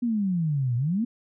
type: exponential two-way sweep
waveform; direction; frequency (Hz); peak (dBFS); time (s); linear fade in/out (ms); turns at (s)
sine; down then up; 246.9 to 116.54 to 246.9; -22; 0.02-1.05; 10; 0.76
effects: none